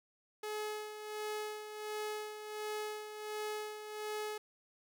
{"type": "tone with tremolo", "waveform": "sawtooth", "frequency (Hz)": 425, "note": "G#4", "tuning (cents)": 40, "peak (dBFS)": -33, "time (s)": [0.43, 4.38], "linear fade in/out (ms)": 5, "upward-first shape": "sine", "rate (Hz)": 1.4, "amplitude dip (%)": 60, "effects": []}